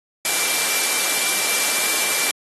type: tone in noise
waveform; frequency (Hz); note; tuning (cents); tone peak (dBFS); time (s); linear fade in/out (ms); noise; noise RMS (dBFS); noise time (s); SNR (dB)
sine; 2349; D7; 0; -28; 0.25-2.31; 0; white; -20; 0.25-2.31; -11
effects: high-pass 300 Hz 12 dB/octave + AAC 32 kbps